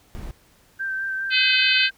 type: noise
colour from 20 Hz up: brown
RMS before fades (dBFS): -33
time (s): 0.15-0.31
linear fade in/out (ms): 0
type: tone with vibrato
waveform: sine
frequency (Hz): 1563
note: G6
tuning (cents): -6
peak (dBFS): -24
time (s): 0.79-1.91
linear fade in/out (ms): 20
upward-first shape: sine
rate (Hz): 4.9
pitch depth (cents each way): 19
type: harmonic tone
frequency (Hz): 510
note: C5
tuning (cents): -44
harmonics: 3 / 4 / 5 / 6 / 7 / 8 / 9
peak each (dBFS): -29 / -27 / -20 / -22 / -26 / -26 / -28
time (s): 1.3-1.9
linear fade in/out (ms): 50
effects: pink hiss -57 dBFS RMS until 1.97 s